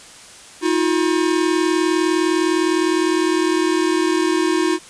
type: tone pair together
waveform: square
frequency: 319.1 / 358.9 Hz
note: D#4 / F4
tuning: +44 / +47 cents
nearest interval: major second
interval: 203 cents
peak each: -19 dBFS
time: 0.61-4.79 s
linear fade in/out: 50 ms
effects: white hiss -41 dBFS RMS until 4.89 s + resampled to 22050 Hz